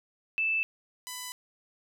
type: tone pair in turn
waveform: sine / 5% pulse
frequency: 2637 / 998.4 Hz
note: E7 / B5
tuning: 0 / +19 cents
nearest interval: octave + perfect fourth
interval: 1681 cents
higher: first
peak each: -25 dBFS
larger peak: neither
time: 0.38-0.63 / 1.07-1.32 s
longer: neither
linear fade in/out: 0 ms
effects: none